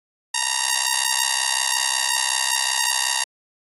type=ring-modulated tone; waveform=5% pulse; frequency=932.3 Hz; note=A#5; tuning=in tune; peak=-5 dBFS; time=0.34-3.24 s; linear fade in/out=5 ms; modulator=32.7 Hz; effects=AAC 32 kbps